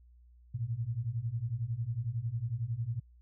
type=beating tone pair; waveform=sine; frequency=110.1 / 121.1 Hz; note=A2 / B2; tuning=+2 / -34 cents; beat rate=11 Hz; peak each=-36 / -34 dBFS; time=0.54-3 s; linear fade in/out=10 ms; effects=added 60 Hz sine -56 dBFS peak until 3.21 s